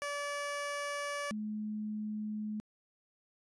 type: tone pair in turn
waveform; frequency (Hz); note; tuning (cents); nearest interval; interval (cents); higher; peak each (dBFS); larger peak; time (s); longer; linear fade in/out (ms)
15% pulse / sine; 576 / 212.9; D5 / G#3; -34 / +43; octave + perfect fourth; 1723; first; -29 / -35; first; 0.02-1.31 / 1.31-2.6; neither; 0
effects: resampled to 22050 Hz